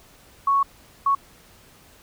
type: tone bursts at uneven times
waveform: sine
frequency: 1108.7 Hz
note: C#6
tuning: in tune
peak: -16 dBFS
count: 2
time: 0.47-0.63 / 1.06-1.15 s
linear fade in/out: 5 ms
effects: pink hiss -52 dBFS RMS until 2.02 s